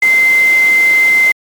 sine tone in noise, 2076 Hz, C7, 14 cents flat, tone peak -6 dBFS, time 0.02-1.32 s, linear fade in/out 5 ms, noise pink, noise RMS -24 dBFS, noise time 0.02-1.32 s, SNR +15 dB, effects high-pass 300 Hz 12 dB/octave + MP3 96 kbps

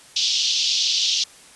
pink band-pass noise, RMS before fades -21 dBFS, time 0.16-1.24 s, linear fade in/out 5 ms, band 3000 to 6000 Hz, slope 48 dB/octave, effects white hiss -47 dBFS RMS until 1.55 s + resampled to 24000 Hz

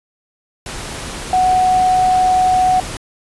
sine tone in noise, 740 Hz, F#5, in tune, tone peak -10 dBFS, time 1.33-2.8 s, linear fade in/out 2 ms, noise pink, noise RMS -27 dBFS, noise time 0.66-2.97 s, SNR +14 dB, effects resampled to 24000 Hz

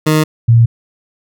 20% pulse / sine tone pair in turn, 155.1 / 116.19 Hz, D#3 / A#2, -5 / -5 cents, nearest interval perfect fourth, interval 500 cents, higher first, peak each -4 dBFS, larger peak neither, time 0.06-0.24 / 0.48-0.66 s, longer neither, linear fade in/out 10 ms, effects none

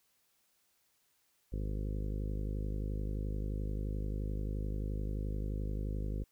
harmonic tone, 51.5 Hz, G#1, 14 cents flat, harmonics 1 / 2 / 3 / 4 / 5 / 6 / 7 / 8 / 9 / 10, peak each -35 / -41 / -45 / -47 / -49 / -51 / -52 / -53 / -54 / -55 dBFS, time 1.52-6.24 s, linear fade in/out 10 ms, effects white hiss -74 dBFS RMS until 6.31 s

